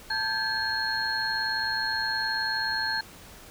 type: tone cluster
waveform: sine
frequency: 886 / 1582 / 1701 / 4285 Hz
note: A5 / G6 / G#6 / C8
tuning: +12 / +15 / +41 / +40 cents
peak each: -33 / -30 / -33 / -30 dBFS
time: 0.1-3.01 s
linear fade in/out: 5 ms
effects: pink hiss -48 dBFS RMS until 3.5 s